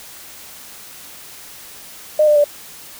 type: tone with pitch steps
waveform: sine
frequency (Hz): 610 / 596.8 / 583.8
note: D#5 / D5 / D5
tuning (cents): -34 / +28 / -10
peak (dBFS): -9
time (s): 2.19-2.442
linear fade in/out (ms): 5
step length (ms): 84
effects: white hiss -38 dBFS RMS until 2.99 s